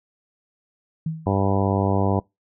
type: tone with exponential decay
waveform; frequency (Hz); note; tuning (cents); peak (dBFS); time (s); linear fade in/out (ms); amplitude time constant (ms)
sine; 160; D#3; +49; -20; 1.06-1.4; 5; 72
type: harmonic tone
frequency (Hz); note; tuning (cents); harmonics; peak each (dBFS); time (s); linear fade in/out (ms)
98; G2; 0; 1 / 2 / 3 / 4 / 5 / 6 / 7 / 8 / 9 / 10; -22 / -25 / -27 / -28 / -29 / -30 / -30 / -31 / -32 / -32; 1.26-2.2; 10
effects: noise-tail reverb RT60 0.2 s tail -24 dB re dry